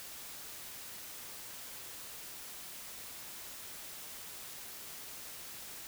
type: silence
effects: white hiss -47 dBFS RMS until 5.87 s